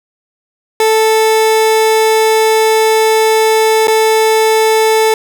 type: tone with dropouts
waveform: 30% pulse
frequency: 440 Hz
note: A4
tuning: in tune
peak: -5 dBFS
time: 0.8-5.14 s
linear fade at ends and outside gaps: 2 ms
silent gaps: 3.872-3.88 s
effects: none